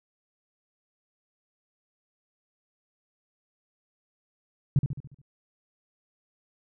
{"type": "tone with echo", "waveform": "sine", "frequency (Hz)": 138.59, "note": "C#3", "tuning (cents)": 0, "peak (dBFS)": -16, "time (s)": [4.76, 4.79], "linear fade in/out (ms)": 2, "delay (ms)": 71, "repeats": 6, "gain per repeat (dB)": -6, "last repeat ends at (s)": 5.216, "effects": []}